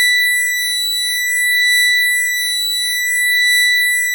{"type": "beating tone pair", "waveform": "30% pulse", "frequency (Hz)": [1972, 1972.56], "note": ["B6", "B6"], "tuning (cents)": [-3, -3], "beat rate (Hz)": 0.56, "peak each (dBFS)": -13, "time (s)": [0, 4.14], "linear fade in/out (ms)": 0, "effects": []}